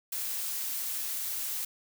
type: noise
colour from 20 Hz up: blue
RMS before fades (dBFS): -34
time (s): 0.12-1.65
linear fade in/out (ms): 5
effects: none